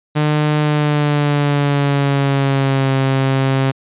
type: tone with pitch glide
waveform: sawtooth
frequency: 150.7 to 134.26 Hz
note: D3 to C3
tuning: +45 to +45 cents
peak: -9 dBFS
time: 0.15-3.72 s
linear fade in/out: 20 ms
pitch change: -200 cents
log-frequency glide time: 0.6-2.93 s
effects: resampled to 8000 Hz